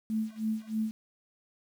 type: tone with tremolo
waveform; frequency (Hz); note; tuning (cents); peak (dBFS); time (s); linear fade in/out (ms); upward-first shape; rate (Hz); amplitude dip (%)
sine; 219.1; A3; -7; -26; 0.1-0.91; 0; sine; 3.2; 95
effects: 9-bit